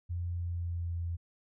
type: tone with pitch glide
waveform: sine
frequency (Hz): 87.1 to 85.26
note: F2 to F2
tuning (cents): -4 to -41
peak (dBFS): -32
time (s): 0.09-1.17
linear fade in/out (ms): 20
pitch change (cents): -37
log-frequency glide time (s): 0.29-0.96
effects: none